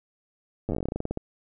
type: slowing click train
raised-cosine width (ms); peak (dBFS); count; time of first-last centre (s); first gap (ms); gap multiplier
2; -16; 18; 0.69-1.174; 9; 1.13
effects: none